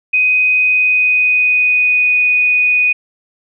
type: tone with pitch glide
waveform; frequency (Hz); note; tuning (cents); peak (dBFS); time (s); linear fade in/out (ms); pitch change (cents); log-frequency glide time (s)
sine; 2504 to 2481; D#7 to D#7; +10 to -6; -9; 0.13-2.93; 10; -16; 0.53-2.2
effects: none